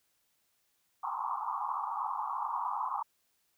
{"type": "band-pass noise", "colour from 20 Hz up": "white", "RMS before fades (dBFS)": -35, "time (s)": [1.03, 3.03], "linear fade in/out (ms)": 10, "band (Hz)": [800, 1200], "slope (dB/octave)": 96, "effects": ["white hiss -75 dBFS RMS until 3.57 s"]}